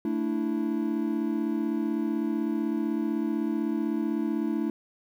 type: chord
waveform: triangle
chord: A suspended fourth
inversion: none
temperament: equal with one note detuned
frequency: 221.8 / 293.7 / 329.6 Hz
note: A3 / D4 / E4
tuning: +14 / 0 / 0 cents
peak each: -28 dBFS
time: 0.05-4.7 s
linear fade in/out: 2 ms
effects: 10-bit